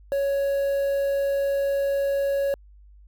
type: tone with quantisation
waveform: triangle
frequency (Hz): 556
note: C#5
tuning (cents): +5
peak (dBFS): -19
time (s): 0.12-2.54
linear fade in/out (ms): 0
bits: 7
effects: added 50 Hz sine -47 dBFS peak until 3.07 s